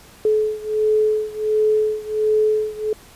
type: beating tone pair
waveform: sine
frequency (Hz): 429 / 430.4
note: A4 / A4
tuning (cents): -44 / -38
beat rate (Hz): 1.4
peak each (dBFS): -18 / -20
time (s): 0.25-2.93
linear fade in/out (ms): 2
effects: pink hiss -46 dBFS RMS until 3.15 s + resampled to 32000 Hz